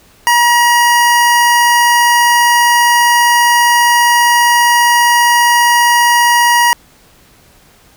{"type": "tone", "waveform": "25% pulse", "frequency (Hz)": 955, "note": "A#5", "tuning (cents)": 42, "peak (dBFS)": -3, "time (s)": [0.27, 6.73], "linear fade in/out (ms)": 0, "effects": ["pink hiss -46 dBFS RMS until 7.96 s"]}